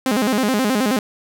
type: tone with vibrato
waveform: sawtooth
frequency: 233.1 Hz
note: A#3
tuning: in tune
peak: -12 dBFS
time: 0.06-0.99 s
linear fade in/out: 2 ms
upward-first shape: square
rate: 9.4 Hz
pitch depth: 200 cents each way
effects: none